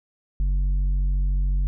sine tone with tanh clipping, 47 Hz, F#1, 28 cents sharp, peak -20 dBFS, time 0.4-1.67 s, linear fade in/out 0 ms, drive 6 dB, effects none

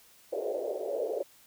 pink band-pass noise, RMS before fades -33 dBFS, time 0.32-1.23 s, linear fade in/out 10 ms, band 400 to 620 Hz, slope 48 dB/octave, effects white hiss -59 dBFS RMS until 1.46 s

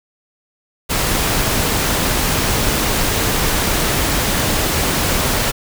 pink noise, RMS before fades -17 dBFS, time 0.89-5.52 s, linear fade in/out 20 ms, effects none

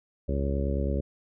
harmonic tone, 69.4 Hz, C#2, 3 cents sharp, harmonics 1 / 2 / 3 / 4 / 5 / 6 / 7 / 8, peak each -27 / -34 / -34 / -37 / -38 / -37 / -41 / -36 dBFS, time 0.28-1.01 s, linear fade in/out 10 ms, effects none

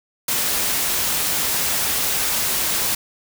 white noise, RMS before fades -21 dBFS, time 0.28-2.95 s, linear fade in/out 5 ms, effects none

